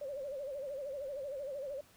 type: tone with vibrato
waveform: sine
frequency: 554.4 Hz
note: C#5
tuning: in tune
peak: -38 dBFS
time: 0.01-1.81 s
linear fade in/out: 5 ms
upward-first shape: sine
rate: 13 Hz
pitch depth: 110 cents each way
effects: pink hiss -63 dBFS RMS until 1.96 s